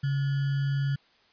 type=tone with sample-and-hold; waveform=sine; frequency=138.59 Hz; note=C#3; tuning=in tune; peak=-24 dBFS; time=0.03-0.96 s; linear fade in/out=10 ms; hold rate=1575 Hz; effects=white hiss -62 dBFS RMS until 1.32 s + resampled to 11025 Hz